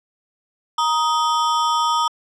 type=ring-modulated tone; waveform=square; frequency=1095 Hz; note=C#6; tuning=22 cents flat; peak=-14 dBFS; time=0.78-2.08 s; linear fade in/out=5 ms; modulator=156 Hz; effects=low-pass 6000 Hz 12 dB/octave